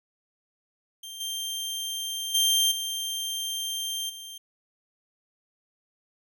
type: tone with level steps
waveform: sawtooth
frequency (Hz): 3165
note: G7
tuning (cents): +16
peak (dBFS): -35 / -27 / -17 / -26 / -36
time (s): 1.03-4.38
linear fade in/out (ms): 5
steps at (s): 1.2 / 2.34 / 2.71 / 4.09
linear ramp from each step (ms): 10
effects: none